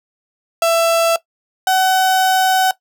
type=tone pair in turn; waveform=35% pulse; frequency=666 / 753.7 Hz; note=E5 / F#5; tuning=+18 / +32 cents; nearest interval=major second; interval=214 cents; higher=second; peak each=-10 dBFS; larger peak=neither; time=0.62-1.16 / 1.67-2.71 s; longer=second; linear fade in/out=2 ms; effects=noise-tail reverb RT60 0.1 s tail -17 dB re dry